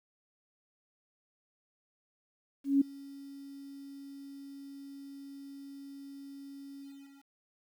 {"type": "tone with ADSR envelope", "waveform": "sine", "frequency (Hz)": 277.2, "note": "C#4", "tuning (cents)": 0, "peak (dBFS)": -20, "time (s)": [2.64, 7.29], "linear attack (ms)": 170, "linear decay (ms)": 9, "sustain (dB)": -24, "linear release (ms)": 480, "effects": ["10-bit"]}